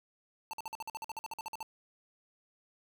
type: tone bursts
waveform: square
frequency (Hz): 890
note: A5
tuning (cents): +20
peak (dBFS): -38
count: 16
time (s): 0.51-1.628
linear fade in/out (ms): 0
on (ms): 23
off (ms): 50
effects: none